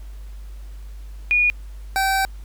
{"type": "tone pair in turn", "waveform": ["sine", "25% pulse"], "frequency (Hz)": [2448, 773.3], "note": ["D#7", "G5"], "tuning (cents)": [-29, -24], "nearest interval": "octave + minor sixth", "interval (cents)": 1995, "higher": "first", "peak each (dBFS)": -14, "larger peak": "neither", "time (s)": [[1.31, 1.5], [1.96, 2.25]], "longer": "second", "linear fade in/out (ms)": 0, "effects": ["added 50 Hz sine -33 dBFS peak until 2.44 s", "pink hiss -54 dBFS RMS until 2.44 s"]}